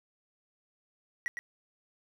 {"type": "tone with echo", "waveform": "triangle", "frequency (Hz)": 1921, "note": "B6", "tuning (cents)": -48, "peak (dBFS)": -28, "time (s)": [1.26, 1.28], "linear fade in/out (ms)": 0, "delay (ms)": 110, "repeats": 1, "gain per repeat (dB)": -6, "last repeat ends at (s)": 1.39, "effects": []}